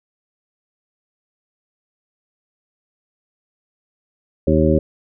harmonic tone, 78.2 Hz, D#2, 9 cents sharp, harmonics 1 / 2 / 3 / 4 / 5 / 7, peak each -19 / -19 / -19 / -19 / -19 / -19 dBFS, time 4.47-4.79 s, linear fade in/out 5 ms, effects none

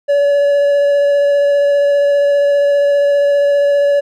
triangle tone with vibrato, 570 Hz, C#5, 48 cents sharp, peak -7 dBFS, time 0.08-4.01 s, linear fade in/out 20 ms, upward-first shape square, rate 15 Hz, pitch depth 8 cents each way, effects none

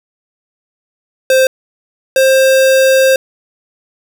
square tone pair in turn, 523.3 / 529.4 Hz, C5 / C5, 0 / +20 cents, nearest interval unison, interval 20 cents, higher second, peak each -7 dBFS, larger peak neither, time 1.3-1.47 / 2.16-3.16 s, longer second, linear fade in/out 2 ms, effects none

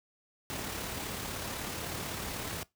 pink noise with amplitude modulation, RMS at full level -36 dBFS, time 0.5-2.63 s, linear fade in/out 0 ms, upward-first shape sine, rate 36 Hz, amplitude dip 30%, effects noise-tail reverb RT60 0.2 s tail -22 dB re dry + high-pass 60 Hz 12 dB/octave

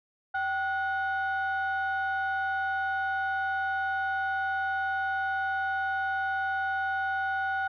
sine tone pair together, 773 / 1458 Hz, G5 / F#6, -24 / -26 cents, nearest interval major seventh, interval 1098 cents, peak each -28 dBFS, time 0.34-7.68 s, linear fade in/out 10 ms, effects tanh soft clip ceiling -23 dBFS

